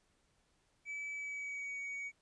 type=tone with pitch glide; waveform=triangle; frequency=2298 to 2247 Hz; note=D7 to C#7; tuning=-38 to +23 cents; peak=-38 dBFS; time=0.85-2.12 s; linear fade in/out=50 ms; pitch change=-39 cents; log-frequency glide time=1.12-1.77 s; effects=pink hiss -75 dBFS RMS until 2.21 s + resampled to 22050 Hz